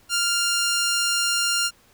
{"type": "tone", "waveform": "10% pulse", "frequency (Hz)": 1396.9, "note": "F6", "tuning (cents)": 0, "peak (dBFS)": -12, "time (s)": [0.09, 1.71], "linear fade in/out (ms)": 50, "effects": ["pink hiss -57 dBFS RMS until 1.93 s"]}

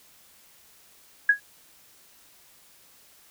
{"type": "tone with exponential decay", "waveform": "sine", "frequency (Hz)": 1661.2, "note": "G#6", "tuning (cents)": 0, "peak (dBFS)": -11, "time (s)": [1.29, 1.4], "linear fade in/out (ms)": 5, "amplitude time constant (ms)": 23, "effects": ["white hiss -56 dBFS RMS until 3.3 s"]}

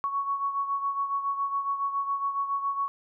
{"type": "beating tone pair", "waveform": "sine", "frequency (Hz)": [1112, 1119.2], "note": ["C#6", "C#6"], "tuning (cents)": [5, 16], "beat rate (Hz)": 7.2, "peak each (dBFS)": [-27, -34], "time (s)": [0.04, 2.88], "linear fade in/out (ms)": 0, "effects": []}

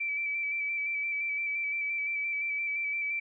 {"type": "tone with vibrato", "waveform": "sine", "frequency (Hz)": 2318, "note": "D7", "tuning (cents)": -23, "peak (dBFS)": -29, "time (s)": [0, 3.2], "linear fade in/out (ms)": 10, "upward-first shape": "square", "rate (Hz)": 5.8, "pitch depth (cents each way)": 20, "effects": []}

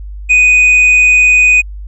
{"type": "tone with tanh clipping", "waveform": "sine", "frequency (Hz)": 2489, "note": "D#7", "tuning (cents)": 0, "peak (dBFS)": -5, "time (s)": [0.29, 1.62], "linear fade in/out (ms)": 20, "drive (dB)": 3, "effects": ["added 50 Hz sine -23 dBFS peak until 1.87 s", "resampled to 22050 Hz"]}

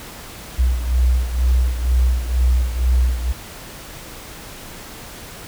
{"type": "beating tone pair", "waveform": "sine", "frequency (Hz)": [61.6, 63.7], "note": ["B1", "C2"], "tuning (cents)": [-4, -46], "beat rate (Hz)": 2.1, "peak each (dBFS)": [-15, -20], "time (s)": [0.58, 3.33], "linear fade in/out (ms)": 20, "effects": ["pink hiss -36 dBFS RMS until 5.47 s"]}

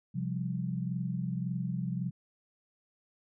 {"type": "chord", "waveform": "sine", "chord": "C suspended fourth", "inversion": "none", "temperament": "just", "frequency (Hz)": [130.81, 174.42, 196.22], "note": ["C3", "F3", "G3"], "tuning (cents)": [0, -2, 2], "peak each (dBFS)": [-35, -34, -38], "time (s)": [0.14, 2.11], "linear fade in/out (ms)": 20, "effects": []}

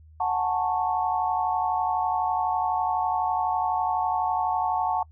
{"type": "tone cluster", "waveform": "sine", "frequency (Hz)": [736, 836, 888, 1104], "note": ["F#5", "G#5", "A5", "C#6"], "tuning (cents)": [-9, 11, 16, -7], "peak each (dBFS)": [-26, -33, -26, -31], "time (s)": [0.2, 5.03], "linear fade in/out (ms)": 5, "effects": ["noise-tail reverb RT60 0.1 s tail -26 dB re dry", "added 78 Hz sine -48 dBFS peak until 5.11 s"]}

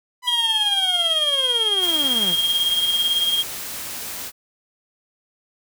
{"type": "linear sweep", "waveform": "sawtooth", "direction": "down", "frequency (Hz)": [1003, 153.7], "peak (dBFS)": -24, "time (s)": [0.22, 2.36], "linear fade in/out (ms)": 50}
{"type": "tone with tremolo", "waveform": "triangle", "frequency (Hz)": 3235, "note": "G#7", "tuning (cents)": -46, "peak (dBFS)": -14, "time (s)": [0.27, 3.43], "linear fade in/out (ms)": 10, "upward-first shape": "sine", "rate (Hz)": 18, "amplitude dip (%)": 50}
{"type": "noise", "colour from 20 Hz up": "white", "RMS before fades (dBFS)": -31, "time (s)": [1.79, 4.32], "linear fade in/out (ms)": 50}
{"effects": []}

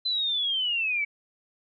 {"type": "linear sweep", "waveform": "sine", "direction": "down", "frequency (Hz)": [4061, 2246], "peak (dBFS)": -24, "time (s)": [0.05, 1.05], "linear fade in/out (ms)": 10, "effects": []}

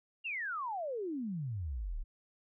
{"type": "exponential sweep", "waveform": "sine", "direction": "down", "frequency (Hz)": [2869, 30.87], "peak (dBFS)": -35, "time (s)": [0.24, 2.04], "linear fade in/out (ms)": 20, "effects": []}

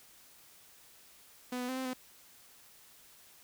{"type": "tone with pitch steps", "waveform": "sawtooth", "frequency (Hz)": [249.5, 248.1, 258.8, 260.9, 254.8], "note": ["B3", "B3", "C4", "C4", "C4"], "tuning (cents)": [18, 8, -19, -5, -46], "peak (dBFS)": -31, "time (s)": [1.52, 1.935], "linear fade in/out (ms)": 5, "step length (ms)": 83, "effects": ["white hiss -59 dBFS RMS until 3.43 s"]}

